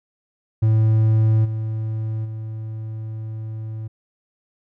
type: tone with level steps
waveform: triangle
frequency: 110 Hz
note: A2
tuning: in tune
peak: -11 / -20 / -25 dBFS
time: 0.62-3.88 s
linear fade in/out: 10 ms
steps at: 1.44 / 2.24 s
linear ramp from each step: 20 ms
effects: none